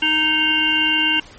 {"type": "harmonic tone", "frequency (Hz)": 310.5, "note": "D#4", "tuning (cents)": -3, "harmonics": [1, 3, 5, 7, 9, 10], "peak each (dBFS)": [-25, -28, -23, -26, -16, -27], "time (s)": [0.02, 1.2], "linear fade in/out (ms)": 5, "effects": ["pink hiss -43 dBFS RMS until 1.38 s", "MP3 32 kbps"]}